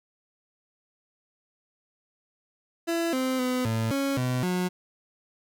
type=tone with pitch steps; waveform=30% pulse; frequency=335.2 / 259.4 / 252.6 / 112.6 / 275.9 / 126.2 / 181.2 Hz; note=E4 / C4 / B3 / A2 / C#4 / B2 / F#3; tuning=+29 / -15 / +39 / +40 / -8 / +38 / -36 cents; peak=-22 dBFS; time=2.87-4.69 s; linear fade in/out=20 ms; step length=260 ms; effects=none